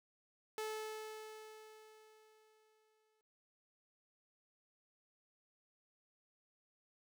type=tone with exponential decay; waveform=sawtooth; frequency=433.9 Hz; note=A4; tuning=24 cents flat; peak=-35 dBFS; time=0.58-3.21 s; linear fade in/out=1 ms; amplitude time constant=570 ms; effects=noise-tail reverb RT60 0.9 s tail -24 dB re dry